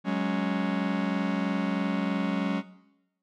45% pulse chord, F# suspended second, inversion none, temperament just, 185 / 208.1 / 277.5 Hz, F#3 / G#3 / C#4, 0 / +4 / +2 cents, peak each -29 / -30 / -31 dBFS, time 0.04-2.63 s, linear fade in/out 50 ms, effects noise-tail reverb RT60 0.9 s tail -17 dB re dry + low-pass 3000 Hz 12 dB/octave

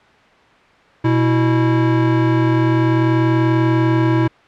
square tone pair together, 122.2 / 326.2 Hz, B2 / E4, -18 / -18 cents, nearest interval octave + perfect fourth, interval 1700 cents, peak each -16 dBFS, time 1.04-4.28 s, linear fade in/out 10 ms, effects white hiss -48 dBFS RMS until 4.47 s + low-pass 2000 Hz 12 dB/octave

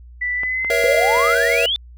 sine tone with pitch glide, 1975.5 to 2070 Hz, B6 to C7, 0 to -19 cents, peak -19 dBFS, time 0.21-1.35 s, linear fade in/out 10 ms, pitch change +81 cents, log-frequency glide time 0.35-0.68 s
clicks, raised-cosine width 0.5 ms, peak -16 dBFS, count 3, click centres 0.434 / 0.647 / 1.172 s
square chord, A# diminished, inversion none, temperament equal with one note detuned, 473.5 / 554.4 / 659.3 Hz, A#4 / C#5 / E5, +27 / 0 / 0 cents, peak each -21 / -23 / -22 dBFS, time 0.7-1.66 s, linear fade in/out 2 ms
sine exponential sweep, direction up, 480.5 to 3598 Hz, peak -17 dBFS, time 0.84-1.76 s, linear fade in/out 0 ms
effects added 60 Hz sine -38 dBFS peak until 1.97 s

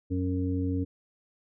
harmonic tone, 92 Hz, F#2, 9 cents flat, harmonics 1 / 2 / 3 / 5, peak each -29 / -39 / -29 / -38 dBFS, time 0.1-0.85 s, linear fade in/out 20 ms, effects none

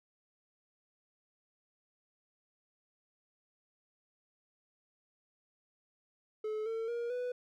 triangle tone with pitch steps, 430.7 / 451.1 / 472.4 / 494.7 Hz, A4 / A4 / A#4 / B4, -37 / +43 / +23 / +3 cents, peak -32 dBFS, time 6.44-7.32 s, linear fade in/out 5 ms, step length 220 ms, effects none

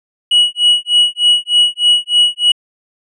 triangle tone with tremolo, 2925 Hz, F#7, 21 cents flat, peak -4 dBFS, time 0.31-2.52 s, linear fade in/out 5 ms, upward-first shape sine, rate 3.3 Hz, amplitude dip 100%, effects resampled to 22050 Hz

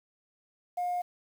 sine tone, 713 Hz, F5, 36 cents sharp, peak -27 dBFS, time 0.77-1.02 s, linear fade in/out 10 ms, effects tanh soft clip ceiling -25 dBFS + 9-bit

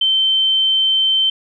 sine tone, 3100 Hz, G7, 20 cents flat, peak -12 dBFS, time 0.01-1.3 s, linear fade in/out 5 ms, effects none

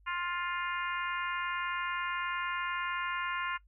harmonic tone, 351.2 Hz, F4, 10 cents sharp, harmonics 3 / 4 / 5 / 6 / 7 / 8, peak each -36 / -38 / -40 / -42 / -43 / -44 dBFS, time 0.06-3.58 s, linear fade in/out 20 ms, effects noise-tail reverb RT60 0.1 s tail -19 dB re dry + added 50 Hz sine -59 dBFS peak until 3.67 s

